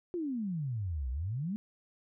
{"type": "exponential two-way sweep", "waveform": "sine", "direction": "down then up", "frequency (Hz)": [365.4, 60, 219.8], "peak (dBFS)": -32, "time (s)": [0.14, 1.56], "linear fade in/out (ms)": 0, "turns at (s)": 1.1, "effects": []}